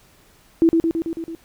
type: tone with echo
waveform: sine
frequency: 329.6 Hz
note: E4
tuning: in tune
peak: -10 dBFS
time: 0.62-0.69 s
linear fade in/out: 0 ms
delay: 110 ms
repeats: 6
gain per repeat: -3 dB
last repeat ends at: 1.35 s
effects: pink hiss -54 dBFS RMS until 1.44 s